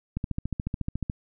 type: click train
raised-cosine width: 5 ms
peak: -16 dBFS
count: 14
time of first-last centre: 0.17-1.099 s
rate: 14 Hz
effects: none